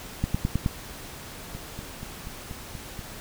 two click trains, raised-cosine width 5 ms, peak -24 / -11 dBFS, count 7 / 5, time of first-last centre 1.55-2.992 / 0.24-0.661 s, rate 4.16 / 9.49 Hz, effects pink hiss -41 dBFS RMS until 3.2 s

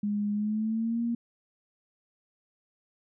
sine tone with pitch glide, 206.5 to 234.5 Hz, G#3 to A#3, -10 to +11 cents, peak -26 dBFS, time 0.03-1.15 s, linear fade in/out 5 ms, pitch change +221 cents, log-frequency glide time 0.33-1.02 s, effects none

